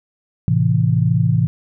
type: chord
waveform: sine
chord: A minor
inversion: none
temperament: just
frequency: 110 / 132 / 165 Hz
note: A2 / C3 / E3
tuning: 0 / +16 / +2 cents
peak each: -17 dBFS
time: 0.48-1.47 s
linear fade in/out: 0 ms
effects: none